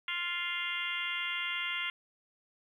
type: harmonic tone with a mistuned harmonic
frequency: 349.2 Hz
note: F4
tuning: in tune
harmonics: 3 / 4 / 5 / 6 / 7 / 8 / 9 / 10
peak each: -45 / -41 / -46 / -36 / -47 / -38 / -43 / -43 dBFS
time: 0.08-1.9 s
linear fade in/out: 2 ms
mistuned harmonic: 10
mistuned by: -61 cents
effects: 11-bit